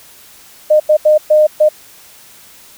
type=tone bursts at uneven times; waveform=sine; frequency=611 Hz; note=D#5; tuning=32 cents flat; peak=-5 dBFS; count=5; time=0.7-0.8 / 0.89-0.97 / 1.05-1.18 / 1.3-1.47 / 1.6-1.69 s; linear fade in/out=10 ms; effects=white hiss -41 dBFS RMS until 2.77 s